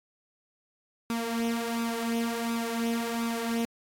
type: tone with flanger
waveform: sawtooth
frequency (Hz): 231.5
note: A#3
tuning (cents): -12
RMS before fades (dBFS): -30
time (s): 1.1-3.65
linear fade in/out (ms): 0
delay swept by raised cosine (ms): 0.8 to 4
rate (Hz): 1.4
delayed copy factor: +0.6
effects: AAC 64 kbps